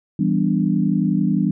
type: chord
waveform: sine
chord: E minor seventh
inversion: none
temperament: equal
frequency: 164.81 / 196 / 246.9 / 293.7 Hz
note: E3 / G3 / B3 / D4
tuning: 0 / 0 / 0 / 0 cents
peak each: -21 / -19 / -23 / -23 dBFS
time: 0.19-1.51 s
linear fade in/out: 5 ms
effects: none